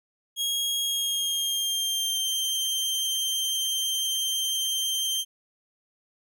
sawtooth tone with pitch glide, 3279 to 3147 Hz, G#7 to G7, -23 to +6 cents, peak -22 dBFS, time 0.36-5.25 s, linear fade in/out 50 ms, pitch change -71 cents, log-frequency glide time 0.81-2.26 s, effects none

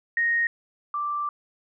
sine tone pair in turn, 1864.7 / 1174.7 Hz, A#6 / D6, 0 / 0 cents, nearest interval minor sixth, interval 800 cents, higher first, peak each -20 / -25 dBFS, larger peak first, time 0.17-0.47 / 0.94-1.29 s, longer second, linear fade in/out 2 ms, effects none

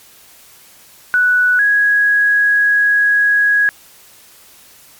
sine tone pair in turn, 1480 / 1661.2 Hz, F#6 / G#6, 0 / 0 cents, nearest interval major second, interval 200 cents, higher second, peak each -9 dBFS, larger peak neither, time 1.14-1.59 / 1.59-3.69 s, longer second, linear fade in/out 0 ms, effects white hiss -44 dBFS RMS until 4.99 s + MP3 96 kbps

